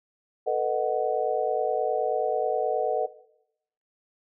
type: chord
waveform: sine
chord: B dominant seventh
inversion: third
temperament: just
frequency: 444.5 / 493.9 / 617.4 / 740.8 Hz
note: A4 / B4 / D#5 / F#5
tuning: +18 / 0 / -14 / +2 cents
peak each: -28 dBFS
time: 0.46-3.07 s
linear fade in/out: 20 ms
effects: noise-tail reverb RT60 0.8 s tail -18 dB re dry